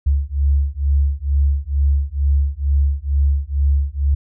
sine beating tone pair, 69.3 / 71.5 Hz, C#2 / D2, 0 / -46 cents, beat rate 2.2 Hz, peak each -17 dBFS, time 0.06-4.15 s, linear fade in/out 10 ms, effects none

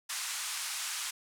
white band-pass noise, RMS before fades -37 dBFS, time 0.09-1.11 s, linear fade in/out 10 ms, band 950 to 10000 Hz, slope 24 dB/octave, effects none

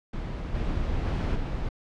brown noise with level steps, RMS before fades -32 / -28 / -26 / -30 dBFS, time 0.13-1.69 s, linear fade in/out 5 ms, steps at 0.54 / 1.05 / 1.35 s, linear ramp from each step 10 ms, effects low-pass 4000 Hz 12 dB/octave

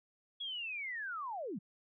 sine linear sweep, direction down, 3374 to 153.2 Hz, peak -38 dBFS, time 0.4-1.59 s, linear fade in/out 10 ms, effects none

